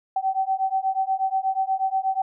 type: beating tone pair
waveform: sine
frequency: 763 / 771.3 Hz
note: G5 / G5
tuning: -47 / -28 cents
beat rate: 8.3 Hz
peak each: -24 dBFS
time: 0.16-2.22 s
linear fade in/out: 5 ms
effects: none